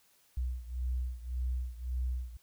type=beating tone pair; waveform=sine; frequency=61.74 / 63.54 Hz; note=B1 / B1; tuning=0 / +50 cents; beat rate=1.8 Hz; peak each=-34 / -37 dBFS; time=0.37-2.37 s; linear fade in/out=5 ms; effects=white hiss -67 dBFS RMS until 2.42 s